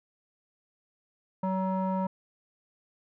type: tone with low-pass filter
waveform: square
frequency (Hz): 188.8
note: F#3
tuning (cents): +35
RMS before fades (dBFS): -29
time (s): 1.43-2.07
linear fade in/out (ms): 5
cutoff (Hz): 900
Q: 3.7
effects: none